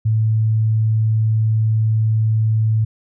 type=tone; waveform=sine; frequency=110 Hz; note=A2; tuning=in tune; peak=-13 dBFS; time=0.05-2.85 s; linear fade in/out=10 ms; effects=none